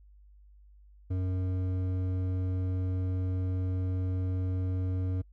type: tone with hard clipping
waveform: sine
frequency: 92.5 Hz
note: F#2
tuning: in tune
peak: -30 dBFS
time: 1.1-5.22 s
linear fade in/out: 10 ms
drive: 10 dB
effects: noise-tail reverb RT60 0.1 s tail -26 dB re dry + added 50 Hz sine -53 dBFS peak until 5.32 s